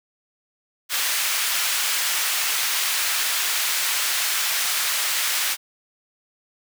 pink high-pass noise, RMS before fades -23 dBFS, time 0.89-5.57 s, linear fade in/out 50 ms, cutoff 1700 Hz, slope 12 dB/octave, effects none

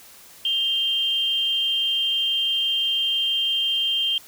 sine tone pair together, 2818 / 3163 Hz, F7 / G7, +15 / +15 cents, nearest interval major second, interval 200 cents, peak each -29 / -20 dBFS, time 0.45-4.18 s, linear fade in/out 2 ms, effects white hiss -47 dBFS RMS until 4.27 s

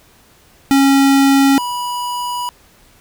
square tone pair in turn, 274.4 / 977.9 Hz, C#4 / B5, -17 / -17 cents, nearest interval octave + minor seventh, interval 2200 cents, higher second, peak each -9 / -20 dBFS, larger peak first, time 0.71-1.58 / 1.58-2.49 s, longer second, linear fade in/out 0 ms, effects pink hiss -49 dBFS RMS until 3 s

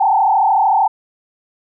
sine tone with frequency modulation, 830.6 Hz, G#5, in tune, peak -10 dBFS, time 0-0.88 s, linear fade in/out 10 ms, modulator 33.3 Hz, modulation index 2.3, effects none

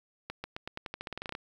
accelerating click train, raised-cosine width 0.3 ms, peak -21 dBFS, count 16, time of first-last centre 0.3-1.351 s, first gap 140 ms, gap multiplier 0.89, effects 9-bit

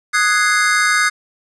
square chord, Ab dominant seventh, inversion second, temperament equal, 1244.5 / 1480 / 1661.2 / 2093 Hz, Eb6 / Gb6 / Ab6 / C7, 0 / 0 / 0 / 0 cents, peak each -19 dBFS, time 0.13-1.1 s, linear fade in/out 20 ms, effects resampled to 24000 Hz + 8-bit

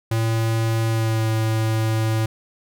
square tone with pitch glide, 112.9 to 110.83 Hz, A2 to A2, +45 to +13 cents, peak -19 dBFS, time 0.11-2.26 s, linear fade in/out 5 ms, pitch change -32 cents, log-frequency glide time 0.84-1.29 s, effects none

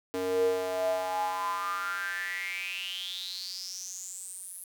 square tone with high-pass filter sweep, 92.5 Hz, F#2, in tune, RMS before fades -33 dBFS, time 0.14-4.64 s, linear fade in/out 0 ms, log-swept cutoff 370 to 11000 Hz, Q 9.2, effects 9-bit

